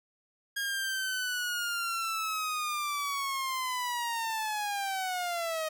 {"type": "linear sweep", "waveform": "sawtooth", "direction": "down", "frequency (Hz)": [1633, 622.3], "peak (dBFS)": -27, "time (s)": [0.56, 5.69], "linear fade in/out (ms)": 10, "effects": []}